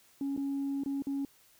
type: tone with dropouts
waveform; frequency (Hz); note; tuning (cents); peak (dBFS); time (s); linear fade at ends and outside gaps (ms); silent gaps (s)
sine; 277.2; C#4; 0; -29; 0.21-1.25; 2; 0.365-0.375 / 0.836-0.86 / 1.022-1.069
effects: tanh soft clip ceiling -28 dBFS + white hiss -63 dBFS RMS until 1.59 s